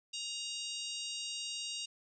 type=harmonic tone; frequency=939 Hz; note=A#5; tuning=12 cents sharp; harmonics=3 / 4 / 5 / 6 / 7 / 8 / 9; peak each=-42 / -44 / -46 / -48 / -49 / -50 / -51 dBFS; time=0.13-1.86 s; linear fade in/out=10 ms; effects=none